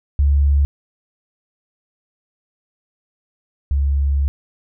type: tone pair in turn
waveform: sine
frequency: 70.9 / 69.88 Hz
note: C#2 / C#2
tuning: +40 / +15 cents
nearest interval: unison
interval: 25 cents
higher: first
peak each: -11 / -14 dBFS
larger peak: first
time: 0.19-0.65 / 3.71-4.28 s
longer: second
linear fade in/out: 0 ms
effects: none